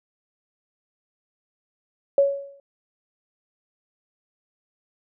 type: tone with exponential decay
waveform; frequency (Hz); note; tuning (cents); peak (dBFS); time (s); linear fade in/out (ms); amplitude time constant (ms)
sine; 558; C#5; +11; -11; 2.18-2.6; 2; 91
effects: none